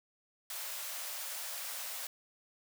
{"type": "high-pass noise", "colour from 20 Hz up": "white", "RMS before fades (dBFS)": -41, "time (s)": [0.5, 2.07], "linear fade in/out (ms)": 2, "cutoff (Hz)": 510, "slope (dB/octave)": 96, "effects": []}